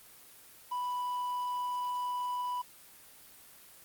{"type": "tone", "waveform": "triangle", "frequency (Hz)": 987.8, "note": "B5", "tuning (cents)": 0, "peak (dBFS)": -30, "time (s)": [0.71, 2.62], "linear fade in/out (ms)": 10, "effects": ["white hiss -55 dBFS RMS until 3.84 s", "Opus 24 kbps"]}